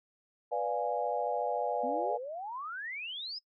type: chord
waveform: sine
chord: B diminished seventh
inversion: none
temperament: equal with one note detuned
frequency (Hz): 493.9 / 587.3 / 701.7 / 830.6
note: B4 / D5 / F5 / Ab5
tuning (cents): 0 / 0 / +8 / 0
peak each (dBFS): -35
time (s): 0.51-2.18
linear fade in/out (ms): 20
type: exponential sweep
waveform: sine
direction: up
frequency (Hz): 239.4 to 5210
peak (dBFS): -37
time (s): 1.83-3.39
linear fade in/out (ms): 10
effects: noise-tail reverb RT60 0.1 s tail -22 dB re dry